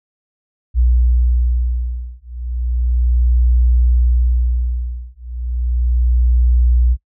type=beating tone pair; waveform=sine; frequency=60.4 / 60.74 Hz; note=B1 / B1; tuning=-38 / -28 cents; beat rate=0.34 Hz; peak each=-15 dBFS; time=0.74-6.97 s; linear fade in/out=50 ms; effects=noise-tail reverb RT60 0.1 s tail -22 dB re dry